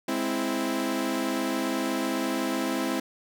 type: chord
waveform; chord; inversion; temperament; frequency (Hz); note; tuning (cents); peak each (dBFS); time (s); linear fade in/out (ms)
sawtooth; Ab augmented; none; equal; 207.7 / 261.6 / 329.6; Ab3 / C4 / E4; 0 / 0 / 0; -30 / -25 / -26; 0.08-3; 5
effects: none